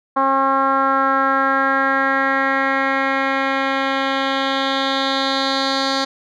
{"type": "tone with low-pass filter sweep", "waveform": "10% pulse", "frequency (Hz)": 270, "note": "C#4", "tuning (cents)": -45, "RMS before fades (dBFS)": -18, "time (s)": [0.16, 6.05], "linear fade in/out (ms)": 10, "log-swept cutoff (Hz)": [1100, 4700], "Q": 3.2, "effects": []}